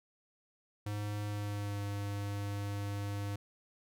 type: tone with pitch glide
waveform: square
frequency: 103.83 to 101.28 Hz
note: G#2 to G#2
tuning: 0 to -43 cents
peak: -36 dBFS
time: 0.86-3.36 s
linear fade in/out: 5 ms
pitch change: -43 cents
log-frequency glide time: 1.27-1.83 s
effects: none